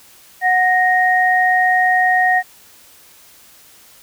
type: tone pair together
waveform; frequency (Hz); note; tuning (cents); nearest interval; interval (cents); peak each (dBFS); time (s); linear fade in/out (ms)
sine; 735.7 / 1864.7; F#5 / A#6; -10 / 0; octave + major third; 1610; -14 / -14; 0.41-2.43; 50
effects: white hiss -46 dBFS RMS until 4.02 s